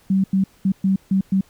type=tone bursts at uneven times; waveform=sine; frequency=192.2 Hz; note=G3; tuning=34 cents flat; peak=-14 dBFS; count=6; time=0.1-0.24 / 0.33-0.44 / 0.65-0.72 / 0.84-0.96 / 1.11-1.21 / 1.32-1.41 s; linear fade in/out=5 ms; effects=pink hiss -55 dBFS RMS until 1.49 s